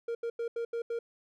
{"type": "tone bursts at uneven times", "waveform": "triangle", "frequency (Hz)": 466.2, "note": "A#4", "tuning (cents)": 0, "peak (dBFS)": -29, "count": 6, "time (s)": [[0.08, 0.15], [0.23, 0.3], [0.39, 0.48], [0.56, 0.65], [0.73, 0.82], [0.9, 0.99]], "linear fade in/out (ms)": 5, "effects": []}